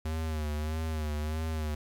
square tone with vibrato, 77.5 Hz, D#2, 6 cents flat, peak -31 dBFS, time 0.05-1.75 s, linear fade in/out 5 ms, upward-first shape sine, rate 1.6 Hz, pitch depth 58 cents each way, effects 10-bit

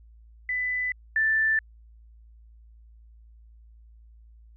sine tone pair in turn, 1997 / 1766 Hz, B6 / A6, +19 / +6 cents, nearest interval major second, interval 213 cents, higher first, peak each -25 / -20 dBFS, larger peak second, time 0.49-0.92 / 1.16-1.59 s, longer neither, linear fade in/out 2 ms, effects added 56 Hz sine -49 dBFS peak until 4.56 s

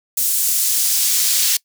pink noise with high-pass filter sweep, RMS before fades -17 dBFS, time 0.17-1.57 s, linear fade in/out 5 ms, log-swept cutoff 8600 to 4300 Hz, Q 0.81, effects noise-tail reverb RT60 0.1 s tail -23 dB re dry

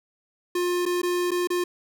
square tone with dropouts, 354.7 Hz, F4, 27 cents sharp, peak -23 dBFS, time 0.55-1.64 s, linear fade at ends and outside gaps 5 ms, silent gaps 0.855-0.861 / 1.018-1.031 / 1.308-1.315 / 1.473-1.502 s, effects none

